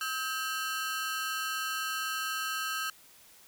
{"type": "ring-modulated tone", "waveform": "sawtooth", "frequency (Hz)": 1435, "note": "F6", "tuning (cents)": 47, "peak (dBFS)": -25, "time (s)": [0.01, 2.9], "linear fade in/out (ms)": 2, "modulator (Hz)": 148, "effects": ["white hiss -57 dBFS RMS until 3.47 s"]}